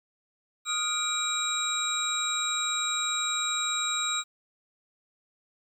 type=tone cluster; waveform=sine; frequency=1247 / 1405 / 2372 / 3835 / 7580 Hz; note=D#6 / F6 / D7 / A#7 / A#8; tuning=+3 / +10 / +17 / +48 / +28 cents; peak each=-34 / -36 / -37 / -30 / -31 dBFS; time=0.65-4.24 s; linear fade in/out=50 ms; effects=10-bit